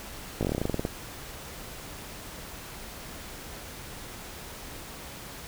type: slowing click train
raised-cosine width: 2 ms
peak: -14 dBFS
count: 14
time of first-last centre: 0.41-0.851 s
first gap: 18 ms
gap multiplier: 1.1
effects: pink hiss -42 dBFS RMS until 5.47 s